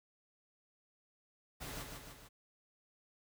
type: noise with echo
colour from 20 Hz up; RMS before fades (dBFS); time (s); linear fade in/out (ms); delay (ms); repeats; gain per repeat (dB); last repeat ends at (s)
pink; -45; 1.6-1.84; 20; 150; 3; -4; 2.29
effects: none